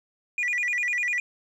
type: tone with vibrato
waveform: sine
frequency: 2184 Hz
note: C#7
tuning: 26 cents flat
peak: -21 dBFS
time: 0.38-1.2 s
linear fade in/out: 2 ms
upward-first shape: square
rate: 10 Hz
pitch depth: 190 cents each way
effects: tanh soft clip ceiling -22 dBFS + 10-bit